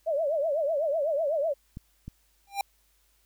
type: tone with vibrato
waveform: sine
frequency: 607 Hz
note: D#5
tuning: 43 cents flat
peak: -24 dBFS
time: 0.06-1.54 s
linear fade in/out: 20 ms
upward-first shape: triangle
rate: 8 Hz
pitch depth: 200 cents each way
type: clicks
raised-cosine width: 5 ms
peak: -26 dBFS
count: 2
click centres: 1.771 / 2.08 s
type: tone with exponential growth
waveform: square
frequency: 797 Hz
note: G5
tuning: 28 cents sharp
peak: -23 dBFS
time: 2.47-2.61 s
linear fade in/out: 2 ms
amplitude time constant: 29 ms
effects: added 51 Hz sine -68 dBFS peak until 3.25 s + white hiss -68 dBFS RMS until 3.25 s